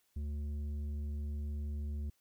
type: tone with tanh clipping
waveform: triangle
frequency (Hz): 73.42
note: D2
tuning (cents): 0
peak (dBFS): -37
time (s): 0.16-2.1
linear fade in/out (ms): 5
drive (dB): 12
effects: white hiss -75 dBFS RMS until 2.2 s